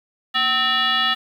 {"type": "tone with frequency modulation", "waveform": "sine", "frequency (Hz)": 2349, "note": "D7", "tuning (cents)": 0, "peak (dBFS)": -16, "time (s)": [0.34, 1.15], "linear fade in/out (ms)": 20, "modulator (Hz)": 529, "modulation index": 2.6, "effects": ["8-bit"]}